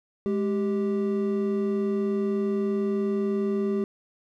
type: tone pair together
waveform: triangle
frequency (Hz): 208.9 / 392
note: G#3 / G4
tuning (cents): +10 / 0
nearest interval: major seventh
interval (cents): 1090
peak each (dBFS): -24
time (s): 0.26-3.84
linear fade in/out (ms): 0
effects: none